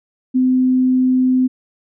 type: tone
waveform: sine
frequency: 256.1 Hz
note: C4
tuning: 37 cents flat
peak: -11 dBFS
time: 0.34-1.48 s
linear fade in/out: 20 ms
effects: none